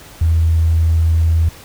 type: tone with tanh clipping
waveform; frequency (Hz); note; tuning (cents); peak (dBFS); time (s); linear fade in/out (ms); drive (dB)
triangle; 81.7; E2; -15; -10; 0.21-1.49; 5; 4
effects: pink hiss -39 dBFS RMS until 1.64 s